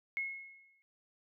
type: tone with exponential decay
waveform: sine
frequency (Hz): 2172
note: C#7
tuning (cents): -36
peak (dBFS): -31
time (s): 0.17-0.82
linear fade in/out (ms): 0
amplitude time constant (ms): 140
effects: none